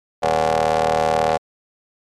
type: ring-modulated tone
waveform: 25% pulse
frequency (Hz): 78.4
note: D#2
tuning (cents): +14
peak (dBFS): -9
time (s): 0.22-1.38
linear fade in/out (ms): 20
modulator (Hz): 646
effects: low-pass 8000 Hz 12 dB/octave + MP3 96 kbps